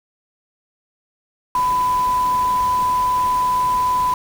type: tone in noise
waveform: sine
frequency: 1000 Hz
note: B5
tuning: 21 cents sharp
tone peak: -15 dBFS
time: 1.55-4.14 s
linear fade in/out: 2 ms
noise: pink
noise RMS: -33 dBFS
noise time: 1.55-4.14 s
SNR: +15 dB
effects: none